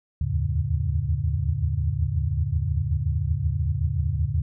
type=tone cluster; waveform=sine; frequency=74.9 / 80.4 / 88.1 / 108.4 / 140.3 Hz; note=D2 / E2 / F2 / A2 / C#3; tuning=+35 / -43 / +16 / -25 / +21 cents; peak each=-28 dBFS; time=0.21-4.42 s; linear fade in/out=5 ms; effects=none